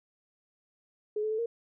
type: tone with pitch steps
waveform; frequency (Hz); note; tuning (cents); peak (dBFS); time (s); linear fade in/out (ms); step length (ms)
sine; 423 / 432.2 / 436.8 / 465.2; G#4 / A4 / A4 / A#4; +32 / -31 / -13 / -4; -28; 1.16-1.46; 5; 75
effects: none